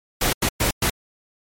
pink noise bursts at uneven times, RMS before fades -20 dBFS, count 4, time 0.21-0.33 / 0.42-0.49 / 0.6-0.71 / 0.82-0.9 s, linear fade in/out 5 ms, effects MP3 64 kbps

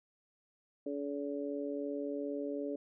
harmonic tone, 142.7 Hz, D3, 49 cents flat, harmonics 2 / 3 / 4, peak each -38 / -40 / -41 dBFS, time 0.86-2.76 s, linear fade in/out 5 ms, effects none

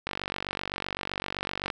click train, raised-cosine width 0.3 ms, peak -14 dBFS, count 79, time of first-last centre 0.07-1.702 s, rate 47.8 Hz, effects none

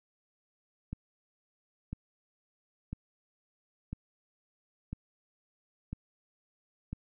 click train, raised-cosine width 5 ms, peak -24 dBFS, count 7, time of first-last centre 0.93-6.93 s, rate 1 Hz, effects none

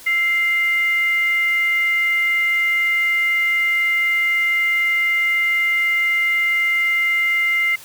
sine tone with frequency modulation, 2092 Hz, C7, 1 cent flat, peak -15 dBFS, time 0.06-7.76 s, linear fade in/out 10 ms, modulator 755 Hz, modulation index 0.29, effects white hiss -41 dBFS RMS until 7.84 s

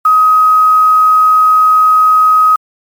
sine tone with quantisation, 1262 Hz, D#6, 24 cents sharp, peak -4 dBFS, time 0.05-2.56 s, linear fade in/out 5 ms, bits 5, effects MP3 96 kbps

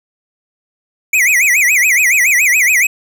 square tone with vibrato, 2217 Hz, C#7, in tune, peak -9 dBFS, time 1.13-2.87 s, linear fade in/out 5 ms, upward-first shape sine, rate 7.1 Hz, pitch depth 250 cents each way, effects none

